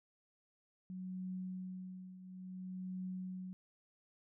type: tone with tremolo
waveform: sine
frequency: 185 Hz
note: F#3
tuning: in tune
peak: -39 dBFS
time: 0.9-3.53 s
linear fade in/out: 0 ms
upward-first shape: triangle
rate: 0.58 Hz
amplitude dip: 75%
effects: none